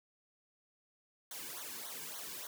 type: noise with flanger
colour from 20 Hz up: white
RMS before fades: -45 dBFS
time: 1.31-2.47 s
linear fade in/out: 2 ms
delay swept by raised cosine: 0.39 to 1.59 ms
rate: 3.5 Hz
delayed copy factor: -0.95
effects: none